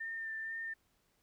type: tone with vibrato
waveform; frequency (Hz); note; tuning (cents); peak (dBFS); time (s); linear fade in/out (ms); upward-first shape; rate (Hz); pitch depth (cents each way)
sine; 1798; A6; +37; -38; 0-0.74; 10; sine; 2.1; 20
effects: pink hiss -75 dBFS RMS until 1.22 s